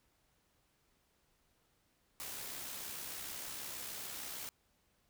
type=noise with amplitude modulation; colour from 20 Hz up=white; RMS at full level=-43 dBFS; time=2.2-4.49 s; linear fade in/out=0 ms; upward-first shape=sine; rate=66.5 Hz; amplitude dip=35%; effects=pink hiss -75 dBFS RMS until 5.09 s